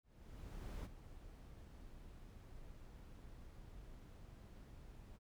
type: noise with ADSR envelope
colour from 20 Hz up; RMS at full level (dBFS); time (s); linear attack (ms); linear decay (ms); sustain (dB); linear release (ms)
brown; -45; 0.03-5.19; 820; 23; -11; 37
effects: none